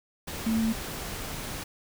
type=tone in noise; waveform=sine; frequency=223.9 Hz; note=A3; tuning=30 cents sharp; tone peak=-23 dBFS; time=0.46-0.73 s; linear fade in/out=10 ms; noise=pink; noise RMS=-36 dBFS; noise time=0.27-1.64 s; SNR=+10 dB; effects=none